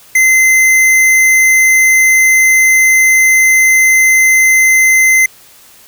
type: tone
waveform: square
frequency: 2064 Hz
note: C7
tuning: 24 cents flat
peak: -6 dBFS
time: 0.15-5.26 s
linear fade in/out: 5 ms
effects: white hiss -41 dBFS RMS until 5.87 s